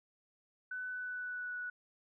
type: tone with pitch glide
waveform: sine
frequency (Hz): 1500 to 1473.4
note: F#6 to F#6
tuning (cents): +23 to -8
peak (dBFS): -38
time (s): 0.71-1.7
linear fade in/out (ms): 5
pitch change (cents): -31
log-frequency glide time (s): 0.89-1.57
effects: none